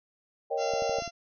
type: chord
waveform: sine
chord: Eb dominant seventh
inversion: second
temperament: equal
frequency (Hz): 466.2 / 554.4 / 622.3 / 784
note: Bb4 / Db5 / Eb5 / G5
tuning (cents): 0 / 0 / 0 / 0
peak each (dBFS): -32 / -32 / -34 / -33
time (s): 0.5-1.01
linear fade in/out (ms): 20
type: harmonic tone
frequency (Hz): 686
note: F5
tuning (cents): -31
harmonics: 1 / 2 / 3 / 4 / 5 / 6 / 7 / 8 / 9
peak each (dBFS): -36 / -44 / -48 / -42 / -51 / -47 / -46 / -44 / -43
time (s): 0.57-1.11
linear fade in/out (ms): 50
type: clicks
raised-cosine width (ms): 3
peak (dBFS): -31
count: 6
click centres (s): 0.737 / 0.822 / 0.895 / 0.986 / 1.022 / 1.077
effects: none